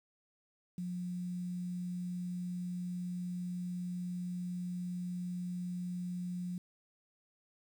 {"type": "tone with quantisation", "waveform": "sine", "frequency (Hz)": 178.7, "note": "F3", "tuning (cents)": 40, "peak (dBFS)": -36, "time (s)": [0.78, 6.58], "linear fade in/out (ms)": 2, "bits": 10, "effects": []}